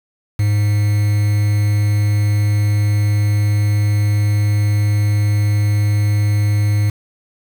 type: tone with quantisation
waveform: triangle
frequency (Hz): 103.83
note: G#2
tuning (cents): 0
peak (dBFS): -10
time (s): 0.39-6.9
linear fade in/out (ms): 5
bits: 5
effects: none